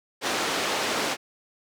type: band-pass noise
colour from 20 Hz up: pink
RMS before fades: -27 dBFS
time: 0.21-1.17 s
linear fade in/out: 50 ms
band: 360 to 6200 Hz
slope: 12 dB/octave
effects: none